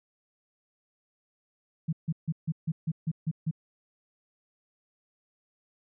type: tone bursts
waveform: sine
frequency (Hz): 160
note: D#3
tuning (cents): +49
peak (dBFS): -25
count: 9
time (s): 1.88-3.512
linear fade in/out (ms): 10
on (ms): 48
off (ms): 150
effects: none